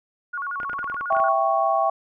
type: tone with vibrato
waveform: sine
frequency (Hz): 1265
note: D#6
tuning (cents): +28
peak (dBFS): -26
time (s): 0.33-1.33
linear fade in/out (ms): 10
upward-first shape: square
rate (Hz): 11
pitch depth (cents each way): 220
type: clicks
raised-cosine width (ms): 0.5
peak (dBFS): -21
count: 12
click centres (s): 0.601 / 0.632 / 0.697 / 0.732 / 0.791 / 0.843 / 0.899 / 0.944 / 1.01 / 1.125 / 1.167 / 1.201
type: chord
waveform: sine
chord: C# diminished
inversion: first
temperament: equal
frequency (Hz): 659.3 / 784 / 1108.7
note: E5 / G5 / C#6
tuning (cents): 0 / 0 / 0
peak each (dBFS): -22 / -22 / -23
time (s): 1.1-1.9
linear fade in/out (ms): 5
effects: none